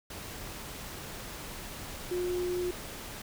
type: tone in noise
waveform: sine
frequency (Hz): 358.1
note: F4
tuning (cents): +43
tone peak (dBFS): -29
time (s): 2.11-2.71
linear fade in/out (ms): 5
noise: pink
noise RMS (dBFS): -42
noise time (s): 0.1-3.22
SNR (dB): +10
effects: none